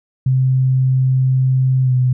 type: tone with pitch glide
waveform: sine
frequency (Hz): 130.4 to 126.91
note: C3 to B2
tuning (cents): -5 to +48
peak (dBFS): -11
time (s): 0.26-2.13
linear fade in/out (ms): 5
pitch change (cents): -47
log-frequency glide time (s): 1.83-1.93
effects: none